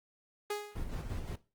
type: tone with exponential decay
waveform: sawtooth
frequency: 415.3 Hz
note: G#4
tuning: in tune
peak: -28 dBFS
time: 0.5-0.95 s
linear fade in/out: 5 ms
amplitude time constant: 97 ms
type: noise with tremolo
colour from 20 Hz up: brown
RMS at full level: -37 dBFS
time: 0.75-1.36 s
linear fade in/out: 10 ms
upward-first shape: square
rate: 5.7 Hz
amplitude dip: 40%
effects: noise-tail reverb RT60 0.3 s tail -17 dB re dry + Opus 24 kbps